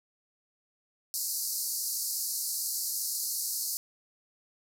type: band-pass noise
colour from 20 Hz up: white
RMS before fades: -33 dBFS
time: 1.14-3.77 s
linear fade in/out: 0 ms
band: 4300 to 15000 Hz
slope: 96 dB/octave
effects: none